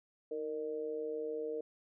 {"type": "tone with amplitude modulation", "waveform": "sine", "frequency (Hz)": 462.5, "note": "A#4", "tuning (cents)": -14, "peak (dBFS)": -32, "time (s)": [0.31, 1.61], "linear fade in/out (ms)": 5, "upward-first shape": "sine", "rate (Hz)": 147, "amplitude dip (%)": 80, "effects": []}